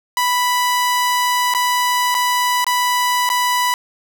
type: tone with dropouts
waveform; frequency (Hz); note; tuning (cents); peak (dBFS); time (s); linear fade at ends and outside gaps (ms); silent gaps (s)
sawtooth; 987.8; B5; 0; -11; 0.17-3.74; 1; 1.539-1.548 / 2.144-2.149 / 2.644-2.666 / 3.291-3.3
effects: none